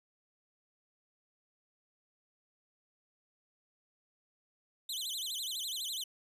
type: tone with vibrato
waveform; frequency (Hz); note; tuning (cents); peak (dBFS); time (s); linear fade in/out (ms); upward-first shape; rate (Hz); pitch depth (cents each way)
sawtooth; 3520; A7; 0; -33; 4.89-6.04; 5; sine; 12; 290
effects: resampled to 32000 Hz